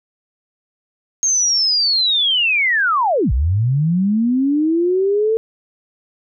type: linear two-way sweep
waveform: sine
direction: down then up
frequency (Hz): 6480 to 55 to 451.7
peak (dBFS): -13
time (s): 1.23-5.37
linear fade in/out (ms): 0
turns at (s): 3.32
effects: none